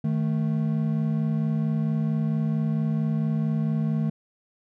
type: tone pair together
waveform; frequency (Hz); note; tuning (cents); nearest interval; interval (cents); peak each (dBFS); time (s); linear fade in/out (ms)
triangle; 155.56 / 220; D#3 / A3; 0 / 0; tritone; 600; -22 / -24; 0.04-4.1; 5
effects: none